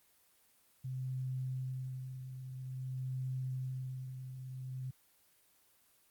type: tone with tremolo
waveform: sine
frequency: 129.6 Hz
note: C3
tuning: 16 cents flat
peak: -35 dBFS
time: 0.84-4.91 s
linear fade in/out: 10 ms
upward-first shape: sine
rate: 0.5 Hz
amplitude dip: 60%
effects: white hiss -69 dBFS RMS until 6.1 s + Opus 24 kbps